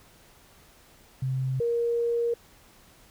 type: tone pair in turn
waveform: sine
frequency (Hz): 131.1 / 470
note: C3 / A#4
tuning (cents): +4 / +14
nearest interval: octave + minor seventh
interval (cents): 2210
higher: second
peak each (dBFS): -25 / -23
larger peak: second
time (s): 1.22-1.6 / 1.6-2.34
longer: second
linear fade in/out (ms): 5
effects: pink hiss -56 dBFS RMS until 3.1 s